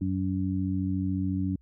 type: harmonic tone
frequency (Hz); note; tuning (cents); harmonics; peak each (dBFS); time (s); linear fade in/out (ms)
94; F#2; +28; 1 / 2 / 3; -30 / -30 / -30; 0.01-1.56; 5
effects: added 62 Hz sine -57 dBFS peak until 1.61 s